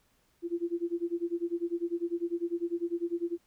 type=tone with tremolo; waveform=sine; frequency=342.5 Hz; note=F4; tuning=34 cents flat; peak=-26 dBFS; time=0.42-3.38 s; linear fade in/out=50 ms; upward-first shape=sine; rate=10 Hz; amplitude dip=95%; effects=pink hiss -70 dBFS RMS until 3.46 s